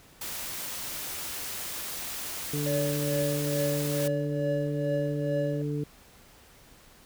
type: noise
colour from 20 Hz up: white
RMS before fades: -36 dBFS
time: 0.21-4.08 s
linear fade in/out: 5 ms
type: harmonic tone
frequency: 146.83 Hz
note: D3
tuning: in tune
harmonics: 1 / 2 / 3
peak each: -30 / -33 / -35 dBFS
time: 2.53-5.84 s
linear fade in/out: 5 ms
type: tone with tremolo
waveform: triangle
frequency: 571 Hz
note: D5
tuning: 49 cents flat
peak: -24 dBFS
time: 2.66-5.62 s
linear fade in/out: 5 ms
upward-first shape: triangle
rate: 2.3 Hz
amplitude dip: 80%
effects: pink hiss -55 dBFS RMS until 7.05 s